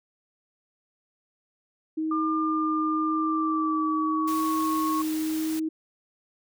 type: tone with vibrato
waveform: sine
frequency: 314.7 Hz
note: D#4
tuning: 20 cents sharp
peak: -25 dBFS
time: 1.97-5.69 s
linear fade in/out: 10 ms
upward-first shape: sine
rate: 0.89 Hz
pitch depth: 11 cents each way
type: tone with pitch glide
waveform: sine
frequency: 1200 to 1100.4 Hz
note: D6 to C#6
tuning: +37 to -13 cents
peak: -26 dBFS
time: 2.11-5.02 s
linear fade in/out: 5 ms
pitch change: -150 cents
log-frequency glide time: 3.03-4.66 s
type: band-stop noise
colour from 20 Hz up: white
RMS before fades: -39 dBFS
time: 4.27-5.6 s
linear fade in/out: 10 ms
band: 330 to 540 Hz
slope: 96 dB/octave
effects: none